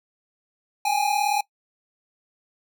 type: tone pair together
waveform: square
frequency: 802 / 840.3 Hz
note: G5 / G#5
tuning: +39 / +20 cents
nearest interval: minor second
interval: 81 cents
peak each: -24 dBFS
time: 0.85-1.41 s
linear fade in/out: 5 ms
effects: noise-tail reverb RT60 0.1 s tail -21 dB re dry